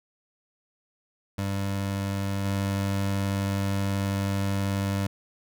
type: tone with level steps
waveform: 25% pulse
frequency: 98.6 Hz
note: G2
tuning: 11 cents sharp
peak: -23 / -21 dBFS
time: 1.38-5.07 s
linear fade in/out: 5 ms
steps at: 2.44 s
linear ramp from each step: 20 ms
effects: none